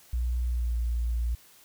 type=tone with pitch glide; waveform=sine; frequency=60.5 to 58.51 Hz; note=B1 to A#1; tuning=-35 to +7 cents; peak=-25 dBFS; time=0.13-1.35 s; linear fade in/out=5 ms; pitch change=-58 cents; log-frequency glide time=0.49-0.75 s; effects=white hiss -56 dBFS RMS until 1.64 s